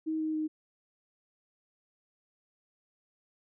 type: tone with pitch steps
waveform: sine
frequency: 316.1 / 313.2 / 310.3 Hz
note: D#4 / D#4 / D#4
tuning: +27 / +11 / -5 cents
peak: -29 dBFS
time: 0.06-0.48 s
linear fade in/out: 20 ms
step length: 140 ms
effects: none